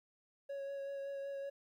triangle tone with vibrato, 554.4 Hz, C#5, in tune, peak -38 dBFS, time 0.49-1.5 s, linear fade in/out 10 ms, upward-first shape sine, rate 5.3 Hz, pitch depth 13 cents each way, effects 13-bit

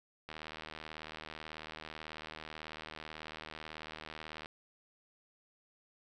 click train, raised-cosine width 0.3 ms, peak -28 dBFS, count 327, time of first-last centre 0.29-4.459 s, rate 78.2 Hz, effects none

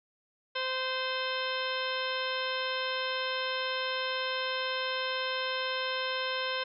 harmonic tone, 518 Hz, C5, 17 cents flat, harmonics 1 / 2 / 3 / 4 / 5 / 6 / 7 / 8 / 10, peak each -36 / -37 / -37 / -42 / -40 / -38 / -41 / -43 / -45 dBFS, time 0.55-6.64 s, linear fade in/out 10 ms, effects none

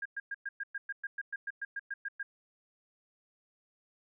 sine tone bursts, 1618 Hz, G#6, 46 cents flat, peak -34 dBFS, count 16, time 0.02-2.23 s, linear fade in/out 5 ms, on 35 ms, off 110 ms, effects none

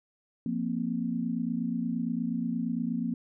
sine chord, F suspended fourth, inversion none, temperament equal, 174.61 / 233.1 / 261.6 Hz, F3 / Bb3 / C4, 0 / 0 / 0 cents, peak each -34 / -30 / -34 dBFS, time 0.46-3.14 s, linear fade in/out 2 ms, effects none

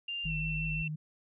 sine tone with pitch glide, 2794 to 2694 Hz, F7 to E7, 0 to +37 cents, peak -34 dBFS, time 0.08-0.88 s, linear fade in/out 5 ms, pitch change -63 cents, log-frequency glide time 0.26-0.32 s
sine tone, 49 Hz, G1, in tune, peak -38 dBFS, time 0.24-0.83 s, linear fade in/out 10 ms
sine tone with vibrato, 155.56 Hz, D#3, in tune, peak -34 dBFS, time 0.25-0.96 s, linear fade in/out 10 ms, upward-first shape sine, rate 5.7 Hz, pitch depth 27 cents each way
effects none

